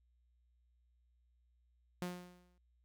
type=tone with exponential decay; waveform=sawtooth; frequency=178.6 Hz; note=F3; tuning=39 cents sharp; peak=-33 dBFS; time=2.02-2.58 s; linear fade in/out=0 ms; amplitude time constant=120 ms; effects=added 60 Hz sine -70 dBFS peak until 2.84 s